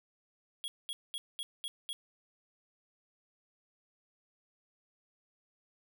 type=tone bursts; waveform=square; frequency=3322 Hz; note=G#7; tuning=in tune; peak=-37 dBFS; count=6; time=0.64-1.93 s; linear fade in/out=0 ms; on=40 ms; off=210 ms; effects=none